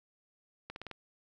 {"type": "accelerating click train", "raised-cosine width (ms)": 0.3, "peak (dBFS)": -26, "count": 5, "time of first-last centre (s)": [0.7, 0.913], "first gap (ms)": 61, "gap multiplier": 0.91, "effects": []}